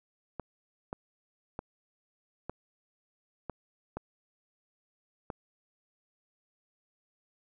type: clicks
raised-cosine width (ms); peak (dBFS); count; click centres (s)
1; -22; 7; 0.397 / 0.929 / 1.591 / 2.496 / 3.497 / 3.97 / 5.302
effects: none